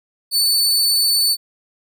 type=tone; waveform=sawtooth; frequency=4492 Hz; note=C#8; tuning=22 cents sharp; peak=-11 dBFS; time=0.31-1.37 s; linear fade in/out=50 ms; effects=none